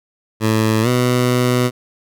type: tone with pitch glide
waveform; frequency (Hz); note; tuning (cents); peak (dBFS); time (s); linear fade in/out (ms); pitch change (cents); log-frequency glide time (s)
15% pulse; 110 to 124.19; A2 to B2; 0 to +10; -7; 0.4-1.71; 50; +210; 0.82-0.88
effects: none

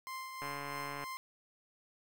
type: tone with tremolo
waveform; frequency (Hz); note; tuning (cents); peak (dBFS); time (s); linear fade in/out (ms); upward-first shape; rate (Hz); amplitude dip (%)
30% pulse; 1046.5; C6; 0; -37; 0.07-1.17; 0; triangle; 3.1; 45
type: click train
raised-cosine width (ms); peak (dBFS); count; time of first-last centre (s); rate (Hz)
0.5; -28; 89; 0.42-1.04; 142
effects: none

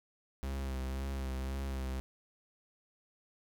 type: tone with vibrato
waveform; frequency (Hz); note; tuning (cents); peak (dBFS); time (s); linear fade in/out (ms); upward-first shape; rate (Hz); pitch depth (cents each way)
45% pulse; 66.5; C2; +29; -35; 0.43-2; 0; sine; 1.9; 33
effects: none

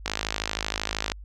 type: click train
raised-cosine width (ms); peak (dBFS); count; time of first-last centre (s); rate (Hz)
0.2; -8; 57; 0.06-1.119; 52.9
effects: added 50 Hz sine -39 dBFS peak until 1.24 s

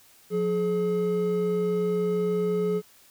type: tone pair together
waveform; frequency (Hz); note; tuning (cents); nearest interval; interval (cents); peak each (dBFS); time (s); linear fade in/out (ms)
triangle; 178.12 / 424.2; F3 / G#4; +34 / +37; octave + minor third; 1503; -26 / -22; 0.3-2.82; 50
effects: white hiss -56 dBFS RMS until 3.1 s

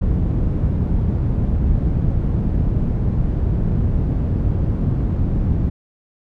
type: low-pass noise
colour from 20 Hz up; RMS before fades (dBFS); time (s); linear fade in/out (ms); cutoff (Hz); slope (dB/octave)
white; -18; 0.01-5.7; 10; 120; 12
effects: none

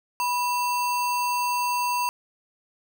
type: tone with sample-and-hold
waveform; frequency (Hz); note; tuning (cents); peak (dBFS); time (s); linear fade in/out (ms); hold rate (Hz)
sine; 980; B5; -14; -22; 0.2-2.09; 0; 3675
effects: none

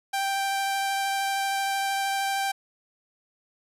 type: tone with vibrato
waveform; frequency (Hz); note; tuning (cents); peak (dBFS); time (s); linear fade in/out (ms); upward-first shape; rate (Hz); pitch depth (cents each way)
sawtooth; 785; G5; +2; -21; 0.13-2.52; 10; triangle; 13; 10
effects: resampled to 32000 Hz

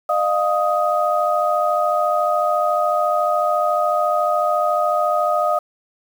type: tone cluster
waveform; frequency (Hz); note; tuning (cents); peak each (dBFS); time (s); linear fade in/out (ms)
sine; 608 / 702 / 1250; D#5 / F5 / D#6; -40 / +9 / +8; -20; 0.09-5.59; 5
effects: 7-bit

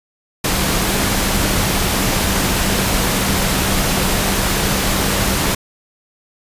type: tone in noise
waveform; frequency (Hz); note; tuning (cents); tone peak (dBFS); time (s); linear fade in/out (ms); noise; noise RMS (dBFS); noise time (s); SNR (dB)
sine; 192.9; G3; -28; -24; 0.44-5.55; 5; pink; -17; 0.44-5.55; -10
effects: resampled to 32000 Hz

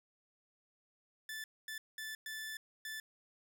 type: tone bursts at uneven times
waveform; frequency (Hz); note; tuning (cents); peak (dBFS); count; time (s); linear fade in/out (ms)
sawtooth; 1752; A6; -8; -38; 5; 1.29-1.44 / 1.68-1.78 / 1.98-2.15 / 2.26-2.57 / 2.85-3; 2
effects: none

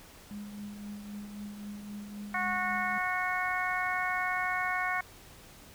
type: tone with tremolo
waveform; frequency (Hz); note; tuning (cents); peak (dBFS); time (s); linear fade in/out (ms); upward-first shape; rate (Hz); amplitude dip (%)
sine; 206; G#3; -14; -37; 0.31-2.98; 0; triangle; 3.8; 50
type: harmonic tone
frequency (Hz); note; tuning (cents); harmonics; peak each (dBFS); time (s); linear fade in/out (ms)
366.3; F#4; -17; 2 / 3 / 4 / 5 / 6; -35 / -35 / -35 / -35 / -35; 2.34-5.01; 5
effects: pink hiss -53 dBFS RMS until 5.74 s

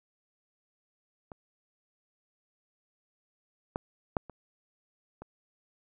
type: clicks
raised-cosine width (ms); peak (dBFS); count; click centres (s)
1; -29 / -17 / -13 / -30 / -29; 5; 1.318 / 3.759 / 4.168 / 4.297 / 5.22
effects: none

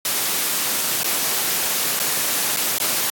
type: noise with dropouts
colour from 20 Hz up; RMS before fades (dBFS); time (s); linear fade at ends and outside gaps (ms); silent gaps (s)
white; -21; 0.05-3.1; 1; 1.033-1.043 / 1.992-1.999 / 2.564-2.57 / 2.784-2.8
effects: high-pass 150 Hz 12 dB/octave + AAC 64 kbps

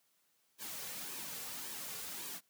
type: noise with flanger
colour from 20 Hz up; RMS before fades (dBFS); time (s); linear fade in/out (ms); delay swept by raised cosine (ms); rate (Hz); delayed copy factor
white; -44; 0.58-2.41; 50; 1.4 to 3.2; 1.8; -0.55
effects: white hiss -75 dBFS RMS until 2.49 s + high-pass 100 Hz 12 dB/octave

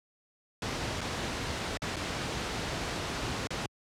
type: noise with dropouts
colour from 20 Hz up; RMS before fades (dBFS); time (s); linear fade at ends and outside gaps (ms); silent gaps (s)
pink; -33; 0.62-3.66; 2; 1.009-1.013 / 1.773-1.819 / 1.96-1.965 / 3.472-3.505
effects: high-pass 60 Hz 12 dB/octave + low-pass 6000 Hz 12 dB/octave

